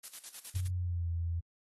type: noise with tremolo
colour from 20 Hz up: blue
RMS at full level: -43 dBFS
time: 0.03-0.68 s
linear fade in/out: 10 ms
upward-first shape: square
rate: 9.6 Hz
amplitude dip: 80%
type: tone with pitch glide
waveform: sine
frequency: 91.1 to 84.51 Hz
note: F#2 to E2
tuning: -26 to +44 cents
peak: -31 dBFS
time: 0.54-1.41 s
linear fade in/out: 20 ms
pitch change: -130 cents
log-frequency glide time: 0.71-1.09 s
effects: AAC 32 kbps